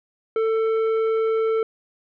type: tone with tanh clipping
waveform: triangle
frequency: 445.1 Hz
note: A4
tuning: 20 cents sharp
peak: -20 dBFS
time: 0.36-1.63 s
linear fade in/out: 2 ms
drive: 13 dB
effects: none